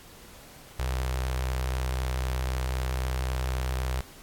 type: tone with notch filter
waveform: sawtooth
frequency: 63.9 Hz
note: C2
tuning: 40 cents flat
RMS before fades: -29 dBFS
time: 0.79-4.01 s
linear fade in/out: 5 ms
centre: 240 Hz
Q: 0.65
effects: pink hiss -50 dBFS RMS until 4.22 s + AAC 64 kbps